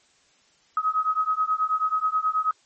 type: beating tone pair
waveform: sine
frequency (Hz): 1264 / 1273.3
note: D#6 / D#6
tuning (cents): +27 / +40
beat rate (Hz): 9.3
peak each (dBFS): -24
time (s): 0.77-2.51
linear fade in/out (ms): 2
effects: white hiss -61 dBFS RMS until 2.65 s + MP3 32 kbps